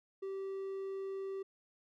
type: tone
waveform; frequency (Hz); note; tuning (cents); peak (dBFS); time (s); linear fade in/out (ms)
triangle; 387.9; G4; -18; -36; 0.22-1.43; 10
effects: none